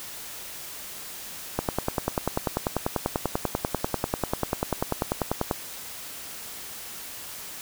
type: click train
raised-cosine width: 1 ms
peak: -9 dBFS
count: 41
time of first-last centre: 1.59-5.512 s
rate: 10.2 Hz
effects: white hiss -39 dBFS RMS until 7.61 s